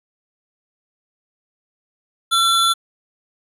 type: tone pair together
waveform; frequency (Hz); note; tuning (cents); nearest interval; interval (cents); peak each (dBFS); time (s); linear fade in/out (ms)
square; 1356 / 3465; E6 / A7; +49 / -27; octave + major third; 1624; -17; 2.31-2.74; 20
effects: resampled to 32000 Hz